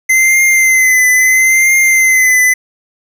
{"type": "tone with vibrato", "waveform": "square", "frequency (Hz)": 2059, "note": "C7", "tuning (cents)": -28, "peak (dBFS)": -7, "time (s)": [0.09, 2.54], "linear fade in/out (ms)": 10, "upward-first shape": "triangle", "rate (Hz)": 0.75, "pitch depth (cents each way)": 49, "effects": []}